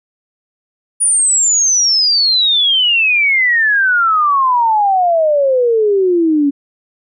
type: exponential sweep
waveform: sine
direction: down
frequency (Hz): 9730 to 276.7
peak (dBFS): -9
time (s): 1-6.51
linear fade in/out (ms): 20
effects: none